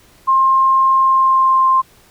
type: tone with pitch glide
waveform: sine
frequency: 1062 to 1051.6 Hz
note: C6 to C6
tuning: +25 to +8 cents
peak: -9 dBFS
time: 0.27-1.82 s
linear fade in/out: 20 ms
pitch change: -17 cents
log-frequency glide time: 0.96-1.65 s
effects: pink hiss -49 dBFS RMS until 2.1 s